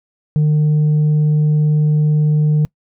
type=tone with tanh clipping; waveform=sine; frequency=151.5 Hz; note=D#3; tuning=46 cents flat; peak=-11 dBFS; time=0.36-2.65 s; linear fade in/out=0 ms; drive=2 dB; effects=noise-tail reverb RT60 0.1 s tail -25 dB re dry